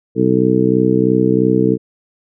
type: harmonic tone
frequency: 63 Hz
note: B1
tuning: 35 cents sharp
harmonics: 2 / 3 / 4 / 5 / 6 / 7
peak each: -20 / -17 / -18 / -16 / -21 / -16 dBFS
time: 0.15-1.78 s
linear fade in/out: 50 ms
effects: none